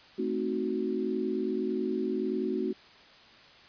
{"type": "chord", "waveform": "sine", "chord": "A diminished seventh", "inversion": "none", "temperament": "equal", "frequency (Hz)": [220, 261.6, 311.1, 370], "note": ["A3", "C4", "Eb4", "Gb4"], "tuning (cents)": [0, 0, 0, 0], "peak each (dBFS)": [-34, -34, -36, -31], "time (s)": [0.18, 2.73], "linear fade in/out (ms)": 10, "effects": ["white hiss -54 dBFS RMS until 3.68 s", "resampled to 11025 Hz"]}